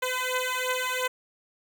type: beating tone pair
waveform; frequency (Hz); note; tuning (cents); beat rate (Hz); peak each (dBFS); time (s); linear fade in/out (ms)
10% pulse; 506 / 508.9; B4 / C5; +42 / -48; 2.9; -21; 0.02-1.08; 10
effects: none